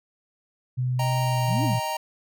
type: tone with pitch glide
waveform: sine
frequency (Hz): 126.3 to 119.49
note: B2 to A#2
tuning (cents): +39 to +43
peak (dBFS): -22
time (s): 0.77-1.8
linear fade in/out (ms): 20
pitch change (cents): -96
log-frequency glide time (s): 1.2-1.66
type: chord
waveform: square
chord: Eb major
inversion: none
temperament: equal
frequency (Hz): 622.3 / 784 / 932.3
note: Eb5 / G5 / Bb5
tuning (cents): 0 / 0 / 0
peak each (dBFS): -33 / -34 / -29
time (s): 0.99-1.97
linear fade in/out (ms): 5
type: exponential two-way sweep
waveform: sine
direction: up then down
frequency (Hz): 135.3 to 321.8 to 135.3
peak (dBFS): -26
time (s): 1.46-1.78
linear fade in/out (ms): 50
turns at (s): 1.64
effects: none